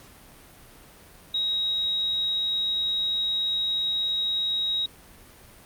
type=tone; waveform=sine; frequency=3803 Hz; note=A#7; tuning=34 cents sharp; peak=-23 dBFS; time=1.34-4.86 s; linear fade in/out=5 ms; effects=pink hiss -50 dBFS RMS until 5.65 s + Opus 48 kbps